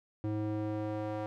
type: tone with band-pass filter sweep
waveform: square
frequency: 106.6 Hz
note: G#2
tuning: 46 cents sharp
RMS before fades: -35 dBFS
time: 0.24-1.26 s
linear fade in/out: 0 ms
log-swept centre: 270 to 610 Hz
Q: 1.3
effects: none